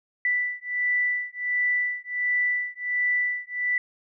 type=beating tone pair; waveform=sine; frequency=1975.5 / 1976.9 Hz; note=B6 / B6; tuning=0 / +1 cents; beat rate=1.4 Hz; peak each=-26 dBFS; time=0.25-3.78 s; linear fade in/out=2 ms; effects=none